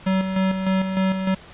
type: tone with tremolo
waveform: square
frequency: 189.6 Hz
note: F#3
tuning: 43 cents sharp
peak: -18 dBFS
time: 0.06-1.35 s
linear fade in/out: 10 ms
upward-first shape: square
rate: 3.3 Hz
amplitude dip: 50%
effects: pink hiss -44 dBFS RMS until 1.53 s + resampled to 8000 Hz